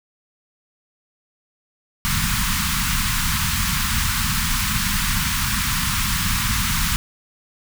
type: band-stop noise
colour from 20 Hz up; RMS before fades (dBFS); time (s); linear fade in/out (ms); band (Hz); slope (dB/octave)
pink; -21; 2.05-6.96; 0; 230 to 990; 48
effects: none